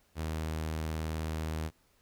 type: tone with vibrato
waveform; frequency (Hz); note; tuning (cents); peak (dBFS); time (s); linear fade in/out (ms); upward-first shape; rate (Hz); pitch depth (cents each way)
sawtooth; 79; D#2; +27; -29; 0.15-1.71; 50; triangle; 19; 29
effects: pink hiss -69 dBFS RMS until 2.01 s